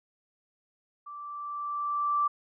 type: tone with level ramp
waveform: sine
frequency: 1169 Hz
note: D6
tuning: 8 cents flat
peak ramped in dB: -40 to -22 dBFS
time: 1.06-2.28 s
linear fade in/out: 10 ms
effects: none